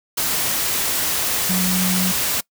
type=tone in noise; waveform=sine; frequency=184 Hz; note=F#3; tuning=9 cents flat; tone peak=-19 dBFS; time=1.49-2.12 s; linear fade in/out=10 ms; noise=white; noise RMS=-21 dBFS; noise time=0.17-2.41 s; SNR=-1 dB; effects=noise-tail reverb RT60 0.1 s tail -23 dB re dry

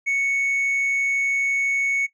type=tone with hard clipping; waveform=triangle; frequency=2217 Hz; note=C#7; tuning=in tune; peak=-18 dBFS; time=0.06-2.07 s; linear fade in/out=20 ms; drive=1 dB; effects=noise-tail reverb RT60 0.1 s tail -18 dB re dry

